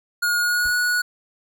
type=tone with pitch glide; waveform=square; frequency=1436 to 1462.8 Hz; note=F6 to F#6; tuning=+48 to -20 cents; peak=-19 dBFS; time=0.22-1.02 s; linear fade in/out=10 ms; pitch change=+32 cents; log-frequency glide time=0.39-0.75 s
type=noise with exponential decay; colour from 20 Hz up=brown; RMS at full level=-34 dBFS; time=0.65-0.81 s; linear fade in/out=5 ms; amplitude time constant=33 ms
effects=none